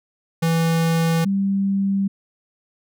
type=tone pair in turn; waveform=square / sine; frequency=164.81 / 196.34 Hz; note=E3 / G3; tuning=0 / +3 cents; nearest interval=minor third; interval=303 cents; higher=second; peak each=-17 dBFS; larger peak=neither; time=0.42-1.25 / 1.25-2.08 s; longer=neither; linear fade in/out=10 ms; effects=none